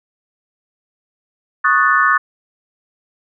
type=chord; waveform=sine; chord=D# half-diminished seventh; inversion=third; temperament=equal; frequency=1108.7 / 1244.5 / 1480 / 1760 Hz; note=C#6 / D#6 / F#6 / A6; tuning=0 / 0 / 0 / 0 cents; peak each=-16 dBFS; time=1.64-2.18 s; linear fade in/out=10 ms; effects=none